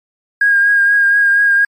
triangle tone with vibrato, 1626 Hz, G#6, 37 cents flat, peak -4 dBFS, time 0.41-1.65 s, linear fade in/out 5 ms, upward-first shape triangle, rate 4.2 Hz, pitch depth 28 cents each way, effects tanh soft clip ceiling -6 dBFS + MP3 96 kbps

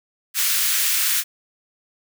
white high-pass noise, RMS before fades -20 dBFS, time 0.34-1.24 s, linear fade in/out 50 ms, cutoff 1400 Hz, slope 24 dB/octave, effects none

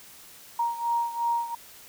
sine beating tone pair, 937 / 939.8 Hz, A#5 / A#5, +9 / +14 cents, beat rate 2.8 Hz, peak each -26 / -30 dBFS, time 0.59-1.55 s, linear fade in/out 5 ms, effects white hiss -49 dBFS RMS until 1.88 s

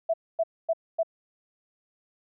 sine tone bursts, 659.3 Hz, E5, in tune, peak -21 dBFS, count 4, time 0.09-1.032 s, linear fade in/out 10 ms, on 48 ms, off 250 ms, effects none

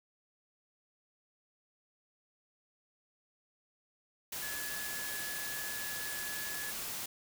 sine tone in noise, 1700 Hz, G#6, 40 cents sharp, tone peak -42 dBFS, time 4.42-6.71 s, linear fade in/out 5 ms, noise white, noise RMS -40 dBFS, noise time 4.32-7.06 s, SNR -5 dB, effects none

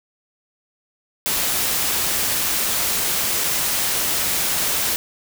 white noise with dropouts, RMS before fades -21 dBFS, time 1.26-4.96 s, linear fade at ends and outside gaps 0 ms, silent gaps 3.437-3.441 s, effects none

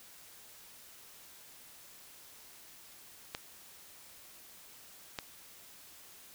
clicks, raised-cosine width 0.2 ms, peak -19 dBFS, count 2, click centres 3.349 / 5.188 s, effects white hiss -55 dBFS RMS until 6.34 s

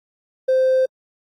triangle tone with hard clipping, 520 Hz, C5, 11 cents flat, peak -13 dBFS, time 0.48-0.86 s, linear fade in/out 10 ms, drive 2 dB, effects AAC 48 kbps

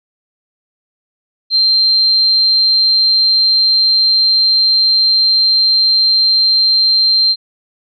sine tone, 4153 Hz, C8, 14 cents flat, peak -8 dBFS, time 1.5-7.36 s, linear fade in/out 50 ms, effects none

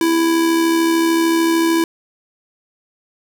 square tone with amplitude modulation, 331 Hz, E4, 7 cents sharp, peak -12 dBFS, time 0.01-1.84 s, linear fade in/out 2 ms, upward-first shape sine, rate 73.4 Hz, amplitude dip 35%, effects none

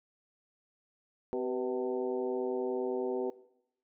harmonic tone with a mistuned harmonic, 127.7 Hz, C3, 42 cents flat, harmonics 2 / 3 / 4 / 5 / 6 / 7, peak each -39 / -33 / -36 / -45 / -45 / -46 dBFS, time 1.33-3.3 s, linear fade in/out 0 ms, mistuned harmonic 4, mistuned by -61 cents, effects noise-tail reverb RT60 0.8 s tail -19 dB re dry

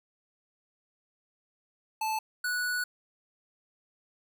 square tone pair in turn, 874 / 1473 Hz, A5 / F#6, -12 / -8 cents, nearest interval major sixth, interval 904 cents, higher second, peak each -29 / -29 dBFS, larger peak neither, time 2.01-2.19 / 2.44-2.84 s, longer second, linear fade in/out 5 ms, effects none

